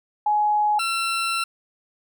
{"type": "tone pair in turn", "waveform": ["sine", "20% pulse"], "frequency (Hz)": [840, 1350], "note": ["G#5", "E6"], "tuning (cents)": [19, 41], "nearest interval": "minor sixth", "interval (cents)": 822, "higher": "second", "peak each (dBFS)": -17, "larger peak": "neither", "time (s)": [[0.26, 0.79], [0.79, 1.44]], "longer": "second", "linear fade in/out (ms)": 5, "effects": []}